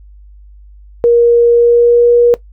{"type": "tone with pitch glide", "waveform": "sine", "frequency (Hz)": [472.7, 478.2], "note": ["A#4", "A#4"], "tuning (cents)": [24, 44], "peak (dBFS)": -4, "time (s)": [1.04, 2.34], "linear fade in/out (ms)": 0, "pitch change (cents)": 20, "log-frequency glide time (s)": [1.51, 2.12], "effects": ["noise-tail reverb RT60 0.1 s tail -17 dB re dry", "added 50 Hz sine -35 dBFS peak until 2.52 s"]}